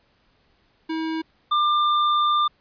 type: tone pair in turn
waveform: square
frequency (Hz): 320.9 / 1194.5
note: E4 / D6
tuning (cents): -46 / +29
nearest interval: octave + major seventh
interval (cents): 2275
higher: second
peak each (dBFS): -25 / -18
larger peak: second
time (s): 0.89-1.22 / 1.51-2.48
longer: second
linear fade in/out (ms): 10
effects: pink hiss -63 dBFS RMS until 2.6 s + resampled to 11025 Hz